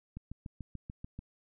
click train, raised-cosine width 5 ms, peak -29 dBFS, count 8, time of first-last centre 0.17-1.19 s, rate 6.86 Hz, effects none

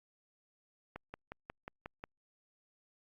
click train, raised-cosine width 0.5 ms, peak -28 dBFS, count 7, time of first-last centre 0.96-2.039 s, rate 5.56 Hz, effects Opus 48 kbps

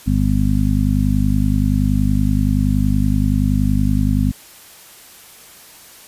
harmonic tone, 50.6 Hz, G#1, 44 cents flat, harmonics 1 / 2 / 3 / 4 / 5, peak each -18 / -19 / -22 / -20 / -20 dBFS, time 0.06-4.32 s, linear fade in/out 20 ms, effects white hiss -42 dBFS RMS until 6.07 s + resampled to 32000 Hz

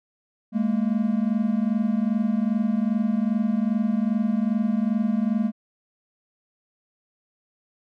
triangle tone pair together, 206.8 / 229.3 Hz, G#3 / A#3, -7 / -28 cents, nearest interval major second, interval 179 cents, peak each -21 dBFS, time 0.52-5.52 s, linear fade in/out 50 ms, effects none

